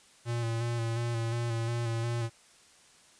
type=tone with vibrato; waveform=square; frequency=116.6 Hz; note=A#2; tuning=1 cent sharp; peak=-30 dBFS; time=0.25-2.3 s; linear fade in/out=50 ms; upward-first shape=square; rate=2.8 Hz; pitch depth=26 cents each way; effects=white hiss -59 dBFS RMS until 3.19 s + resampled to 22050 Hz